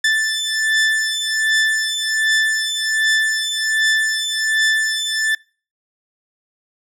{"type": "beating tone pair", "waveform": "sawtooth", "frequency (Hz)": [1760, 1761.3], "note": ["A6", "A6"], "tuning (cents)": [0, 1], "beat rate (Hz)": 1.3, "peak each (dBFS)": -15, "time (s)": [0.04, 5.35], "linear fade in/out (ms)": 5, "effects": ["noise-tail reverb RT60 0.4 s tail -25 dB re dry", "low-pass 9000 Hz 12 dB/octave"]}